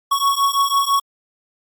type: beating tone pair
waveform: square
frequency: 1108.7 / 1114.7 Hz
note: C#6 / C#6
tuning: 0 / +9 cents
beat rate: 6 Hz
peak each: -19 dBFS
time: 0.11-1 s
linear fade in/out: 10 ms
effects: Opus 48 kbps